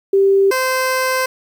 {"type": "tone pair in turn", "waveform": ["sine", "15% pulse"], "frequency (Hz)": [392, 517.5], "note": ["G4", "C5"], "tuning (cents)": [0, -19], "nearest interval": "perfect fourth", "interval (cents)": 481, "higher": "second", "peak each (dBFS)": -9, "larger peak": "neither", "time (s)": [[0.13, 0.51], [0.51, 1.26]], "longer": "second", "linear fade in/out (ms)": 5, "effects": ["8-bit"]}